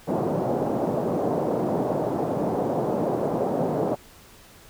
white band-pass noise, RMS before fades -25 dBFS, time 0.07-3.96 s, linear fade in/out 20 ms, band 130 to 690 Hz, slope 24 dB/octave, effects pink hiss -50 dBFS RMS until 4.69 s

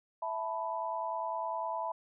sine chord, E suspended fourth, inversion none, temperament just, 659.3 / 879 / 988.9 Hz, E5 / A5 / B5, 0 / -2 / +2 cents, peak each -38 / -38 / -36 dBFS, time 0.22-1.92 s, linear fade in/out 5 ms, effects none

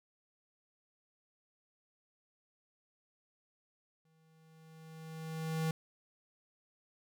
square tone with exponential growth, 160 Hz, D#3, 49 cents sharp, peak -31 dBFS, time 4.05-5.71 s, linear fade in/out 2 ms, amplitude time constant 360 ms, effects none

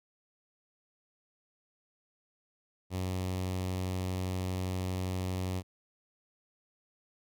sawtooth tone with notch filter, 92.5 Hz, F#2, in tune, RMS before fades -34 dBFS, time 2.9-5.63 s, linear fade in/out 50 ms, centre 1500 Hz, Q 1.8, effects none

